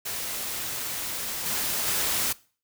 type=noise with level steps; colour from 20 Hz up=white; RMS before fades=-32 / -28 / -26 dBFS; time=0.05-2.33 s; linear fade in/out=10 ms; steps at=1.45 / 1.86 s; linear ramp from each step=20 ms; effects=noise-tail reverb RT60 0.4 s tail -21 dB re dry